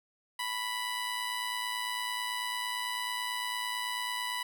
15% pulse tone with amplitude modulation, 987.8 Hz, B5, in tune, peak -24 dBFS, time 0.39-4.43 s, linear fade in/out 5 ms, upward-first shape sine, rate 109 Hz, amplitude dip 45%, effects none

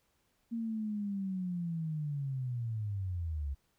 sine linear sweep, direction down, 233.1 to 67 Hz, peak -33 dBFS, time 0.51-3.55 s, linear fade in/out 20 ms, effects pink hiss -75 dBFS RMS until 3.78 s

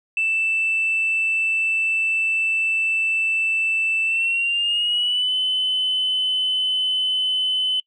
sine tone with pitch glide, 2652 to 3029 Hz, E7 to F#7, +10 to +40 cents, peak -17 dBFS, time 0.17-7.8 s, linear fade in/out 2 ms, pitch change +230 cents, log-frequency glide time 4.05-5.35 s, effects noise-tail reverb RT60 0.1 s tail -25 dB re dry + tanh soft clip ceiling -14 dBFS

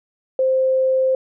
sine tone, 523 Hz, C5, 1 cent flat, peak -14 dBFS, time 0.39-1.15 s, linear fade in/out 2 ms, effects none

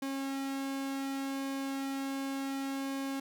sawtooth tone with flanger, 272.2 Hz, C#4, 31 cents flat, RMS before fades -36 dBFS, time 0.02-3.2 s, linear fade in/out 5 ms, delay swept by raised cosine 1.5 to 2.11 ms, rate 0.68 Hz, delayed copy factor -0.55, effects none

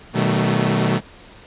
sawtooth chord, B dominant seventh, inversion none, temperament equal with one note detuned, 123.47 / 155.56 / 189.87 / 220 Hz, B2 / D#3 / F#3 / A3, 0 / 0 / +45 / 0 cents, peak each -18 dBFS, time 0.13-1.01 s, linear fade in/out 50 ms, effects pink hiss -44 dBFS RMS until 1.46 s + resampled to 8000 Hz

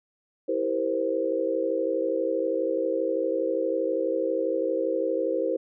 sine chord, C dominant seventh, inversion first, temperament just, 327 / 392.4 / 470.9 / 523.3 Hz, E4 / G4 / Bb4 / C5, -14 / +2 / +18 / 0 cents, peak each -30 / -31 / -29 / -27 dBFS, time 0.48-5.57 s, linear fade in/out 10 ms, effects none

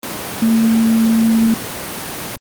sine tone in noise, 225.8 Hz, A3, 45 cents sharp, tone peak -9 dBFS, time 0.42-1.54 s, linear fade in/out 2 ms, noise pink, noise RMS -24 dBFS, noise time 0.03-2.36 s, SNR +12 dB, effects high-pass 150 Hz 12 dB/octave + Opus 24 kbps

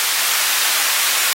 pink high-pass noise, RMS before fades -18 dBFS, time 0-1.33 s, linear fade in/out 0 ms, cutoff 1500 Hz, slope 12 dB/octave, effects AAC 48 kbps

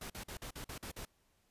pink noise bursts, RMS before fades -45 dBFS, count 8, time 0.01-1.052 s, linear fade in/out 5 ms, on 90 ms, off 46 ms, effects pink hiss -74 dBFS RMS until 1.5 s + resampled to 32000 Hz

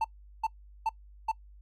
triangle tone bursts, 889 Hz, A5, 18 cents sharp, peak -23 dBFS, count 4, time 0.01-1.316 s, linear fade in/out 5 ms, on 34 ms, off 390 ms, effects noise-tail reverb RT60 0.1 s tail -22 dB re dry + added 50 Hz sine -50 dBFS peak until 1.61 s

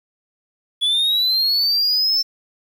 triangle linear sweep, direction up, 3395 to 5340 Hz, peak -14 dBFS, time 0.81-2.23 s, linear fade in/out 20 ms, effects 8-bit

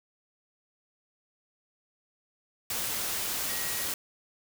sine tone in noise, 1900 Hz, A#6, 33 cents sharp, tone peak -42 dBFS, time 3.49-3.85 s, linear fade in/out 2 ms, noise white, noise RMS -32 dBFS, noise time 2.7-3.94 s, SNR -13 dB, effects none

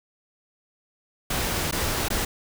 pink noise with dropouts, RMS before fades -26 dBFS, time 1.3-2.25 s, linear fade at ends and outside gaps 5 ms, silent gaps 1.712-1.724 / 2.085-2.102 s, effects none

